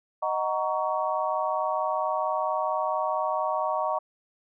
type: chord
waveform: sine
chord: D# minor seventh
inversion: none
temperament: just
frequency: 622.3 / 746.7 / 933.4 / 1120.1 Hz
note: D#5 / F#5 / A#5 / C#6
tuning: 0 / +16 / +2 / +18 cents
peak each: -29 / -31 / -30 / -30 dBFS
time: 0.22-3.99 s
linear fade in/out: 10 ms
effects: none